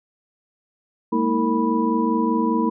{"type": "tone cluster", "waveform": "sine", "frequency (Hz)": [207.1, 232.1, 320.7, 456.7, 983], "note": ["G#3", "A#3", "E4", "A#4", "B5"], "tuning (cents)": [-5, -7, -48, -36, -8], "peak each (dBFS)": [-28, -21, -23, -27, -24], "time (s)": [1.12, 2.7], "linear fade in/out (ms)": 10, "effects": []}